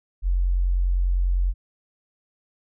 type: tone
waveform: sine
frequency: 45 Hz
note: F#1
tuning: 47 cents flat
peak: -18 dBFS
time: 0.22-1.54 s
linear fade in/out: 50 ms
effects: none